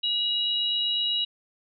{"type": "tone pair together", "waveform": "sine", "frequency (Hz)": [2892, 3860], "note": ["F#7", "B7"], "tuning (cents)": [-40, -40], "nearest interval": "perfect fourth", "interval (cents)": 500, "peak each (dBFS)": -26, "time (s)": [0.03, 1.25], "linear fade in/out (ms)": 10, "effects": []}